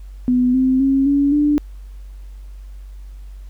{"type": "tone with pitch steps", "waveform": "sine", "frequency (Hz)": [249.3, 259.9, 270.9, 282.4, 294.4], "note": ["B3", "C4", "C#4", "C#4", "D4"], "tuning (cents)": [16, -11, -40, 32, 4], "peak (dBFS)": -12, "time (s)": [0.28, 1.58], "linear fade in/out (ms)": 0, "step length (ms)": 260, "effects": ["added 48 Hz sine -32 dBFS peak until 3.49 s", "pink hiss -57 dBFS RMS until 3.49 s"]}